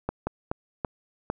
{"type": "slowing click train", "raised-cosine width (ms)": 1, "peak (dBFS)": -13, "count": 5, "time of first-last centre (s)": [0.09, 1.301], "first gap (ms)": 180, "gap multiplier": 1.36, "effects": []}